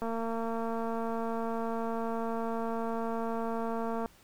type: click train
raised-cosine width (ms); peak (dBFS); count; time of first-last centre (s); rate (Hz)
1; -22; 922; 0.02-4.059; 228
effects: pink hiss -60 dBFS RMS until 4.23 s